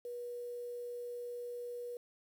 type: tone with quantisation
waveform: sine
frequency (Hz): 483.9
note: B4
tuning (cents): -35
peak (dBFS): -40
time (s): 0.05-1.97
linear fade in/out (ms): 2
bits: 10
effects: none